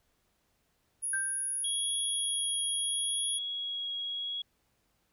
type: tone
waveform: sine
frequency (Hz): 10420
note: E9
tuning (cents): -21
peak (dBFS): -31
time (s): 1.02-3.39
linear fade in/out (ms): 20
type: tone with exponential decay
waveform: sine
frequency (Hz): 1568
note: G6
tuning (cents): 0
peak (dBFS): -29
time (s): 1.13-1.69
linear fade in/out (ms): 5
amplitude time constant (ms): 120
type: tone with vibrato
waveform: sine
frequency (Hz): 3322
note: G#7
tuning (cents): 0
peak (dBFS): -33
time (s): 1.64-4.42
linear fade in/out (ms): 5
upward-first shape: triangle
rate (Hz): 0.76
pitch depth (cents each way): 10
effects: pink hiss -74 dBFS RMS until 5.12 s